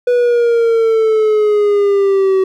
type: exponential sweep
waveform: triangle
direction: down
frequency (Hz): 492.2 to 378.3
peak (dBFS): -7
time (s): 0.07-2.44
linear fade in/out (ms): 5
effects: none